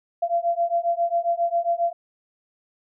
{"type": "beating tone pair", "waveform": "sine", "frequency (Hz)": [681, 688.4], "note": ["F5", "F5"], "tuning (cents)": [-44, -25], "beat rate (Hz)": 7.4, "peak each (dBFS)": -23, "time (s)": [0.22, 1.93], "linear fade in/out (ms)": 10, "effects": []}